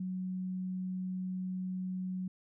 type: tone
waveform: sine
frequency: 185 Hz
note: F#3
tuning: in tune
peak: -34 dBFS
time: 0-2.28 s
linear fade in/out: 5 ms
effects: none